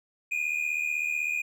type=tone pair together; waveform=triangle; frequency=2413 / 2489 Hz; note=D7 / D#7; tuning=+46 / 0 cents; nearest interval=minor second; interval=54 cents; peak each=-28 / -28 dBFS; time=0.31-1.42 s; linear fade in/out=10 ms; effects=none